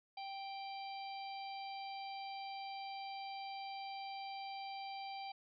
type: harmonic tone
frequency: 785 Hz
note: G5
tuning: 2 cents sharp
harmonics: 1 / 3 / 4 / 5 / 6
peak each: -44 / -53 / -57 / -58 / -55 dBFS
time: 0.17-5.32 s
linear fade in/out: 5 ms
effects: none